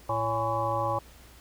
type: harmonic tone with a mistuned harmonic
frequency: 112.4 Hz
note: A2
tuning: 37 cents sharp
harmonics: 1 / 3 / 5 / 7 / 9 / 10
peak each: -34 / -39 / -31 / -31 / -32 / -33 dBFS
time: 0.09-0.99 s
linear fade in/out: 5 ms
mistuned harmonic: 7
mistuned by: +88 cents
effects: added 60 Hz sine -54 dBFS peak until 1.4 s + pink hiss -54 dBFS RMS until 1.4 s